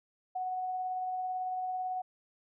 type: tone with tremolo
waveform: sine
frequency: 740 Hz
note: F#5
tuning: in tune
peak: -31 dBFS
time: 0.35-2.02 s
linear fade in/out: 10 ms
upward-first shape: triangle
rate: 18 Hz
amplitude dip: 25%
effects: none